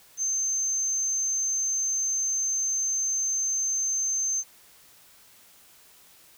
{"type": "tone", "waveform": "sine", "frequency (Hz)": 6270, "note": "G8", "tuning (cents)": -1, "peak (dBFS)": -24, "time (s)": [0.17, 4.44], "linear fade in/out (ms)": 50, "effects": ["white hiss -55 dBFS RMS until 6.37 s"]}